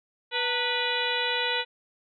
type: harmonic tone with a mistuned harmonic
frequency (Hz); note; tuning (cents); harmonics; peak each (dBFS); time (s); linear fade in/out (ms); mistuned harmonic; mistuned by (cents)
490.6; B4; -12; 1 / 2 / 3 / 4 / 5 / 6 / 7 / 8; -33 / -33 / -33 / -33 / -33 / -33 / -33 / -33; 0.31-1.65; 50; 2; -120
effects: none